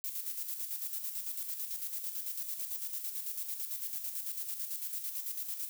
violet noise with tremolo, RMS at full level -37 dBFS, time 0.04-5.69 s, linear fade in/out 0 ms, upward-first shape square, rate 9 Hz, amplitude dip 50%, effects none

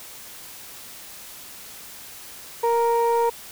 sine tone pair together, 466.7 / 934.7 Hz, A#4 / A#5, +2 / +4 cents, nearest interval octave, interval 1202 cents, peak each -18 / -19 dBFS, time 2.63-3.3 s, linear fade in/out 10 ms, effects tanh soft clip ceiling -14 dBFS + white hiss -41 dBFS RMS until 3.51 s

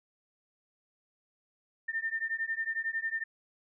sine beating tone pair, 1800 / 1811 Hz, A6 / A6, +39 / +49 cents, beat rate 11 Hz, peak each -34 / -34 dBFS, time 1.88-3.24 s, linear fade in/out 10 ms, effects none

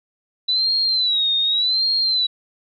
sine tone with vibrato, 3954 Hz, B7, 1 cent sharp, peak -16 dBFS, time 0.48-2.27 s, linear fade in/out 10 ms, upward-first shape sine, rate 0.86 Hz, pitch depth 120 cents each way, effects none

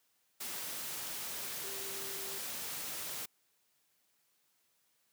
sine tone in noise, 392 Hz, G4, in tune, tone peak -49 dBFS, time 1.63-2.39 s, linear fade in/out 10 ms, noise white, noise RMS -41 dBFS, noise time 0.4-3.26 s, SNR -11 dB, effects white hiss -75 dBFS RMS until 5.12 s + high-pass 100 Hz 12 dB/octave

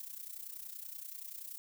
violet noise with amplitude modulation, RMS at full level -43 dBFS, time 0-1.58 s, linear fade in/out 0 ms, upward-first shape sine, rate 30.5 Hz, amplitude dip 75%, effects none

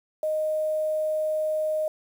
sine tone with quantisation, 620 Hz, D#5, 6 cents flat, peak -23 dBFS, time 0.23-1.88 s, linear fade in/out 2 ms, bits 8, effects none

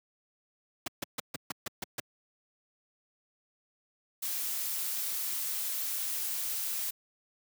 pink noise bursts, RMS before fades -34 dBFS, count 8, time 0.86-2 s, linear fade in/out 5 ms, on 20 ms, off 140 ms
blue noise, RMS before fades -34 dBFS, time 4.22-6.91 s, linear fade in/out 10 ms
effects high-pass 150 Hz 12 dB/octave

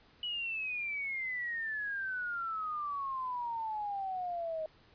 sine exponential sweep, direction down, 2953 to 622.3 Hz, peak -34 dBFS, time 0.23-4.66 s, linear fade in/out 2 ms, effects pink hiss -63 dBFS RMS until 4.94 s + resampled to 11025 Hz

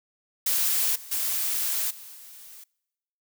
blue noise with level steps, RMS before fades -24 / -43 / -27 / -44 / -46 dBFS, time 0.46-2.64 s, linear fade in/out 5 ms, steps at 0.95 / 1.11 / 1.9 / 2.14 s, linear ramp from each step 10 ms, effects noise-tail reverb RT60 1.0 s tail -26 dB re dry

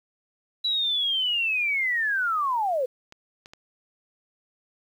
sine linear sweep, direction down, 3951 to 481.3 Hz, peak -22 dBFS, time 0.64-2.86 s, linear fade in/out 10 ms
clicks, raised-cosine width 0.2 ms, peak -27 dBFS, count 3, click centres 3.124 / 3.459 / 3.535 s
effects 9-bit

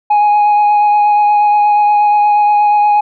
sine tone with vibrato, 832 Hz, G#5, 3 cents sharp, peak -4 dBFS, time 0.1-3.01 s, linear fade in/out 10 ms, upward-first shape triangle, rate 8.4 Hz, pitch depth 16 cents each way, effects tanh soft clip ceiling -6 dBFS

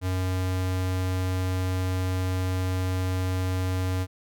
square tone, 92.5 Hz, F#2, in tune, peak -25 dBFS, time 0.01-4.07 s, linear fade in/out 50 ms, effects none

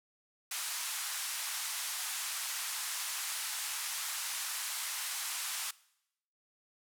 white band-pass noise, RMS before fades -38 dBFS, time 0.51-5.71 s, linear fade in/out 5 ms, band 890 to 12000 Hz, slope 24 dB/octave, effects noise-tail reverb RT60 0.8 s tail -21 dB re dry

